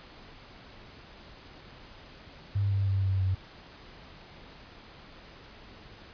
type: tone with pitch steps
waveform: sine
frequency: 100 / 98.57 / 97.15 / 95.76 / 94.39 Hz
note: G2 / G2 / G2 / G2 / F#2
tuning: +35 / +10 / -15 / -40 / +35 cents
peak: -24 dBFS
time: 2.55-3.35 s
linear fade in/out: 10 ms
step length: 160 ms
effects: pink hiss -50 dBFS RMS until 6.13 s + resampled to 11025 Hz